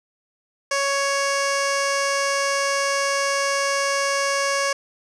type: tone with low-pass filter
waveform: 15% pulse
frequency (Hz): 556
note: C#5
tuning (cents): +5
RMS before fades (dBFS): -22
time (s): 0.71-4.73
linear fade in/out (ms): 5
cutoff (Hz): 7000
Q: 2.3
effects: none